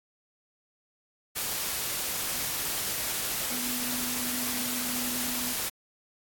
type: tone in noise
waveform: sine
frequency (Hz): 246.9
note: B3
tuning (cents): 0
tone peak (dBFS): -36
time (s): 3.5-5.54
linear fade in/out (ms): 20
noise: white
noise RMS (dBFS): -31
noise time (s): 1.35-5.7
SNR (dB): -8
effects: AAC 64 kbps